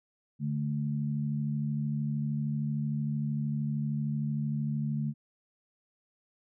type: tone pair together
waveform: sine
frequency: 145.8 / 218.9 Hz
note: D3 / A3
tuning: -12 / -9 cents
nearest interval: perfect fifth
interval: 703 cents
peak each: -30 / -33 dBFS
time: 0.39-5.14 s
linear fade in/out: 50 ms
effects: none